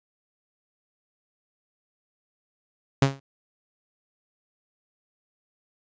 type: tone with exponential decay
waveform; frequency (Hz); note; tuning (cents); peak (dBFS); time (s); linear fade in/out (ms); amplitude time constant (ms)
sawtooth; 136.6; C#3; -25; -10; 3.02-3.2; 5; 39
effects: resampled to 16000 Hz